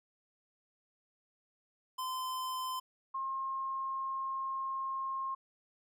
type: tone pair in turn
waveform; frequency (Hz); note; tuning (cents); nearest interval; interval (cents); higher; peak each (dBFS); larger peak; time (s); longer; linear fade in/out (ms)
square / sine; 1029 / 1069.5; C6 / C6; -29 / +38; minor second; 67; second; -36 / -34; second; 1.98-2.8 / 3.14-5.35; second; 10
effects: none